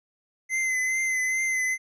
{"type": "tone with vibrato", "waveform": "square", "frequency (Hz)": 2053, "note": "C7", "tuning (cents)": -33, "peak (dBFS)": -24, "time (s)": [0.49, 1.78], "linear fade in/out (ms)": 50, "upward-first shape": "triangle", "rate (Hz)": 2.4, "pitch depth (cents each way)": 34, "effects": ["low-pass 10000 Hz 12 dB/octave"]}